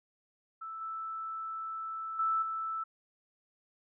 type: tone with level steps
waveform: sine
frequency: 1318.5 Hz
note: E6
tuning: in tune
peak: -39 / -36 / -27 / -33 dBFS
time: 0.61-2.84 s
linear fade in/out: 10 ms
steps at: 0.81 / 2.19 / 2.42 s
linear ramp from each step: 5 ms
effects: none